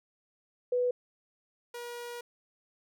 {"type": "tone pair in turn", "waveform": ["sine", "sawtooth"], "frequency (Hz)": [493.9, 479.3], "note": ["B4", "A#4"], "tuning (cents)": [0, 48], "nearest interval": "minor second", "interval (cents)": 52, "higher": "first", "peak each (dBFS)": [-25, -35], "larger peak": "first", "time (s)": [[0.72, 0.91], [1.74, 2.21]], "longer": "second", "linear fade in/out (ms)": 5, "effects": []}